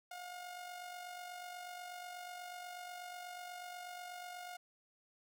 sawtooth tone with amplitude modulation, 716 Hz, F5, 43 cents sharp, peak -40 dBFS, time 0.11-4.57 s, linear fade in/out 5 ms, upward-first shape sine, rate 48.2 Hz, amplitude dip 45%, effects none

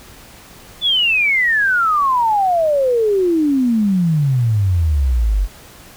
sine exponential sweep, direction down, 3520 to 44.92 Hz, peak -12 dBFS, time 0.81-5.48 s, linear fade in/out 50 ms, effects pink hiss -41 dBFS RMS until 5.96 s

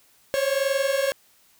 45% pulse tone pair together, 536.6 / 558 Hz, C5 / C#5, +44 / +11 cents, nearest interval minor second, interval 67 cents, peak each -24 dBFS, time 0.34-1.12 s, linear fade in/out 0 ms, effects white hiss -59 dBFS RMS until 1.59 s

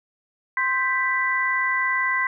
sine tone cluster, 1044 / 1568 / 1982 Hz, C6 / G6 / B6, -4 / 0 / +6 cents, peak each -25 / -27 / -22 dBFS, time 0.57-2.27 s, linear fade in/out 2 ms, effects none

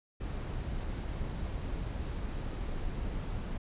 brown noise, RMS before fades -36 dBFS, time 0.2-3.58 s, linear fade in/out 10 ms, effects resampled to 8000 Hz

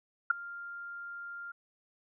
sine tone with ADSR envelope, 1396.9 Hz, F6, in tune, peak -18 dBFS, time 0.3-1.52 s, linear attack 7 ms, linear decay 8 ms, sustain -22 dB, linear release 9 ms, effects none

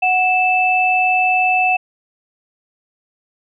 sine tone pair together, 740 / 2637 Hz, F#5 / E7, 0 / 0 cents, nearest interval octave + minor seventh, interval 2200 cents, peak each -15 dBFS, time 0.02-1.77 s, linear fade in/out 10 ms, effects none

